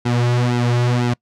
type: tone with flanger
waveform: sawtooth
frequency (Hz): 121.5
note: B2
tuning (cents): -28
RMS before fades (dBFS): -17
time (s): 0.05-1.14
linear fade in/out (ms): 10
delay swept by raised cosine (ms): 1.7 to 4.4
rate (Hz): 2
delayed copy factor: -0.85
effects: noise-tail reverb RT60 0.1 s tail -25 dB re dry + low-pass 6000 Hz 12 dB/octave